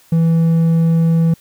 sine tone with hard clipping, 164.81 Hz, E3, in tune, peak -11 dBFS, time 0.12-1.34 s, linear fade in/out 5 ms, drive 3 dB, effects white hiss -50 dBFS RMS until 1.4 s

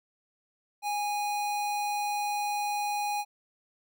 square tone, 825 Hz, G#5, 12 cents flat, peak -29 dBFS, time 0.82-3.25 s, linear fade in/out 50 ms, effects none

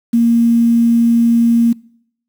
sine tone with quantisation, 233.1 Hz, A#3, in tune, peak -8 dBFS, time 0.13-1.73 s, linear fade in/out 10 ms, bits 6, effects noise-tail reverb RT60 0.7 s tail -24 dB re dry

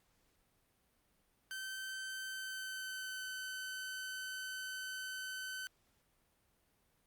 sawtooth tone with pitch glide, 1543 to 1521.8 Hz, G6 to F#6, -28 to +48 cents, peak -38 dBFS, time 1.51-5.67 s, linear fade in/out 0 ms, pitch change -24 cents, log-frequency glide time 2.27-3.22 s, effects pink hiss -75 dBFS RMS until 7.06 s + Opus 48 kbps

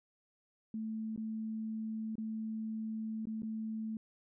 sine tone with dropouts, 220 Hz, A3, in tune, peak -36 dBFS, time 0.74-3.97 s, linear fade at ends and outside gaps 2 ms, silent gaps 1.162-1.176 / 2.155-2.181 / 3.255-3.27 / 3.421-3.431 s, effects none

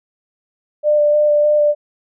sine tone with vibrato, 595 Hz, D5, 22 cents sharp, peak -10 dBFS, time 0.83-1.75 s, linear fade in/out 50 ms, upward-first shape square, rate 3.3 Hz, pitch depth 10 cents each way, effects none

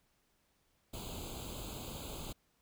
pink noise with comb filter, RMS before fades -44 dBFS, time 0.93-2.33 s, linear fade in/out 10 ms, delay 0.27 ms, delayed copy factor +0.95, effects pink hiss -75 dBFS RMS until 2.61 s

